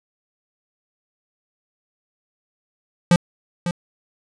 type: tone with echo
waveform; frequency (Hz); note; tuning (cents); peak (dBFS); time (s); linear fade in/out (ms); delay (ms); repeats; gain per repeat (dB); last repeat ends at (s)
square; 174.61; F3; 0; -11; 3.11-3.16; 2; 550; 1; -10; 3.71
effects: resampled to 22050 Hz

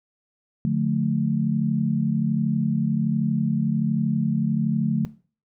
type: chord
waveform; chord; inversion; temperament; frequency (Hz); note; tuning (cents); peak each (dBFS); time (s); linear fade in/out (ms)
sine; D minor; none; equal with one note detuned; 146.83 / 178.7 / 220; D3 / F3 / A3; 0 / +40 / 0; -24; 0.65-5.05; 0
effects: noise-tail reverb RT60 0.4 s tail -18 dB re dry

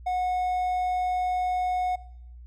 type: tone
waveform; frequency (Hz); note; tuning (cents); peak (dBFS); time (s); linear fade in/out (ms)
triangle; 730; F#5; -24; -22; 0.06-1.96; 10
effects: noise-tail reverb RT60 0.8 s tail -20 dB re dry + added 60 Hz sine -42 dBFS peak until 2.46 s

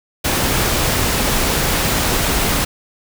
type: noise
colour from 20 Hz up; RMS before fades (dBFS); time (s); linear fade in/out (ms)
pink; -17; 0.24-2.65; 10
effects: none

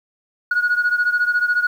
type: beating tone pair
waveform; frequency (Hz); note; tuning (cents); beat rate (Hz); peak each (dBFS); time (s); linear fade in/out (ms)
sine; 1449 / 1463; F#6 / F#6; -37 / -20; 14; -16 / -19; 0.51-1.67; 5
effects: tanh soft clip ceiling -11 dBFS + 8-bit

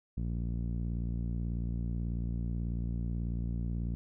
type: tone with low-pass filter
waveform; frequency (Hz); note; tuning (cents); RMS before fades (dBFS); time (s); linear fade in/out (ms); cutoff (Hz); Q
sawtooth; 58.27; A#1; 0; -34; 0.17-3.95; 0; 200; 1.6
effects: none

